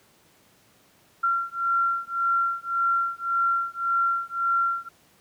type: beating tone pair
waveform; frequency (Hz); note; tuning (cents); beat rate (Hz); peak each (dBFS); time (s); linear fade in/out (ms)
sine; 1370 / 1371.8; F6 / F6; -34 / -31; 1.8; -25; 1.23-4.89; 10
effects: pink hiss -59 dBFS RMS until 5.2 s + high-pass 100 Hz 12 dB/octave